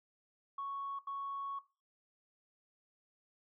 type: tone bursts at uneven times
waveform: sine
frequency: 1108.7 Hz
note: C#6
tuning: in tune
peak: -37 dBFS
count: 2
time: 0.58-0.99 / 1.07-1.59 s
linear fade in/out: 5 ms
effects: noise-tail reverb RT60 0.3 s tail -17 dB re dry + tanh soft clip ceiling -33 dBFS